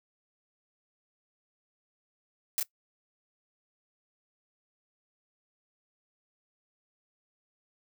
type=noise with echo; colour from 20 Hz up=blue; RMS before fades=-28 dBFS; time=2.58-2.6 s; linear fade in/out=0 ms; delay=28 ms; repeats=1; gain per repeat=-2 dB; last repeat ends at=2.628 s; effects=noise-tail reverb RT60 0.1 s tail -19 dB re dry